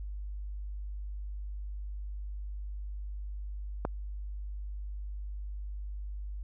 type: click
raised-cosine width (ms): 1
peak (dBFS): -16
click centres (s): 3.851
effects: added 50 Hz sine -36 dBFS peak until 6.43 s